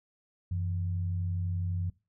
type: tone pair together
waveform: sine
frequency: 92 / 163.93 Hz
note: F#2 / E3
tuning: -9 / -9 cents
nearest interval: minor seventh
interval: 1000 cents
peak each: -29 / -40 dBFS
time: 0.51-1.9 s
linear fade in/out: 5 ms
effects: noise-tail reverb RT60 0.3 s tail -21 dB re dry